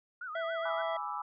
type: tone with vibrato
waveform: sine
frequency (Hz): 1361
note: F6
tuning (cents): -45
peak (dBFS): -38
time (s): 0.21-0.82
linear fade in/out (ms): 5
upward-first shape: sine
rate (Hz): 7.1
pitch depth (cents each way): 190
type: tone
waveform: square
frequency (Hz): 659.3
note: E5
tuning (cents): 0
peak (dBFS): -34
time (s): 0.35-0.97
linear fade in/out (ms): 5
type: chord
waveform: sine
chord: E dominant seventh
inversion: first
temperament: equal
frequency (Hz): 830.6 / 987.8 / 1174.7 / 1318.5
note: G#5 / B5 / D6 / E6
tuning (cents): 0 / 0 / 0 / 0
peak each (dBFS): -40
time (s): 0.65-1.22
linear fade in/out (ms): 5
effects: resampled to 8000 Hz